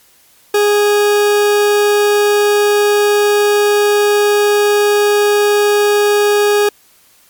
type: tone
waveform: 40% pulse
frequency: 413.3 Hz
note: G#4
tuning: 8 cents flat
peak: -8 dBFS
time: 0.54-6.69 s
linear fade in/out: 5 ms
effects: white hiss -49 dBFS RMS until 7.29 s + MP3 96 kbps